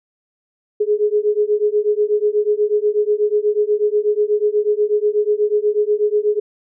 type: beating tone pair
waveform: sine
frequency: 415.3 / 423.5 Hz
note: G#4 / G#4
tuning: 0 / +34 cents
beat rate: 8.2 Hz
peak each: -17 dBFS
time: 0.8-6.4 s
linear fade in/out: 10 ms
effects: none